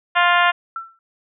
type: harmonic tone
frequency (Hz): 350.6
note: F4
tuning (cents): +7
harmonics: 2 / 3 / 4 / 5 / 6 / 7 / 8 / 9 / 10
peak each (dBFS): -19 / -18 / -19 / -20 / -25 / -27 / -25 / -30 / -33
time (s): 0.15-0.52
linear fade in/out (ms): 20
type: tone with exponential decay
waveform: sine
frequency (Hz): 1342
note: E6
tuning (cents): +31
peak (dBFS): -22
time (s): 0.76-0.99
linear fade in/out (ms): 2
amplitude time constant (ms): 50
effects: none